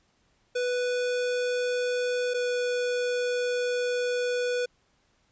square tone pair in turn, 493.9 / 491.7 Hz, B4 / B4, 0 / -8 cents, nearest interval unison, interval 8 cents, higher first, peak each -26 dBFS, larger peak neither, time 0.55-2.34 / 2.34-4.66 s, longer second, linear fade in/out 10 ms, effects pink hiss -68 dBFS RMS until 5.31 s + resampled to 16000 Hz

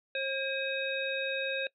harmonic tone with a mistuned harmonic, 538 Hz, C5, 48 cents sharp, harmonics 1 / 3 / 5 / 7, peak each -34 / -37 / -35 / -39 dBFS, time 0.15-1.67 s, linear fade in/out 2 ms, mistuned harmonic 5, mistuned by -100 cents, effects noise-tail reverb RT60 0.1 s tail -22 dB re dry

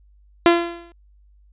sawtooth tone with exponential decay, 341.9 Hz, F4, 37 cents flat, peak -5 dBFS, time 0.46-0.92 s, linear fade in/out 0 ms, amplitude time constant 100 ms, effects added 50 Hz sine -50 dBFS peak until 1.52 s + resampled to 8000 Hz

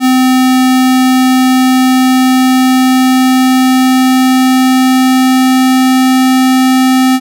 square tone with pitch glide, 257.2 to 259 Hz, C4 to C4, -30 to -17 cents, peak -6 dBFS, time 0-7.2 s, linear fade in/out 50 ms, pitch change +13 cents, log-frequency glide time 0.38-6.39 s, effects none

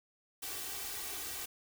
white noise with comb filter, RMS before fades -41 dBFS, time 0.42-1.46 s, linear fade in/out 10 ms, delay 2.6 ms, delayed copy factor +0.85, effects none

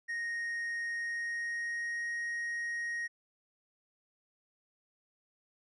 triangle tone with pitch glide, 1864.7 to 1876.6 Hz, A#6 to A#6, 0 to +11 cents, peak -32 dBFS, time 0.08-3.08 s, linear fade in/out 20 ms, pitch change +11 cents, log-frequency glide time 0.92-2.09 s, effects resampled to 24000 Hz

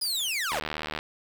sawtooth linear sweep, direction down, 5040 to 414.3 Hz, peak -24 dBFS, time 0.01-0.6 s, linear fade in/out 10 ms
click train, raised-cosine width 0.3 ms, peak -15 dBFS, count 37, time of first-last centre 0.52-0.989 s, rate 76.7 Hz
effects 7-bit

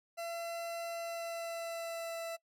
40% pulse tone with pitch glide, 676 to 665.2 Hz, E5 to E5, +43 to +16 cents, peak -37 dBFS, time 0.17-2.37 s, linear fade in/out 20 ms, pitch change -27 cents, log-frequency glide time 0.88-2.23 s, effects noise-tail reverb RT60 0.1 s tail -23 dB re dry + MP3 96 kbps

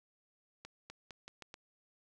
accelerating click train, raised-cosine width 0.2 ms, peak -30 dBFS, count 6, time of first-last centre 0.65-1.541 s, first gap 250 ms, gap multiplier 0.83, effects none

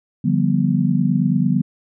sine chord, G dominant seventh, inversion second, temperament just, 147 / 176.4 / 196 / 245 Hz, D3 / F3 / G3 / B3, +2 / +18 / 0 / -14 cents, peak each -20 dBFS, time 0.24-1.62 s, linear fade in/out 10 ms, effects none

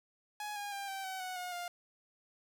sawtooth tone with pitch steps, 837 / 816.5 / 796.4 / 776.9 / 757.8 / 739.2 / 721.1 / 703.4 Hz, G#5 / G#5 / G5 / G5 / F#5 / F#5 / F#5 / F5, +13 / -30 / +27 / -16 / +41 / -2 / -45 / +12 cents, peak -35 dBFS, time 0.4-1.68 s, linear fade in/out 2 ms, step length 160 ms, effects none

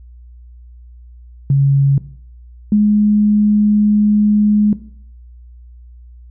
sine tone pair in turn, 138.6 / 209.3 Hz, C#3 / G#3, 0 / +14 cents, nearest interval perfect fifth, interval 714 cents, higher second, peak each -8 dBFS, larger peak neither, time 1.5-1.98 / 2.72-4.73 s, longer second, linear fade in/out 2 ms, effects noise-tail reverb RT60 0.6 s tail -17 dB re dry + added 60 Hz sine -36 dBFS peak until 6.3 s

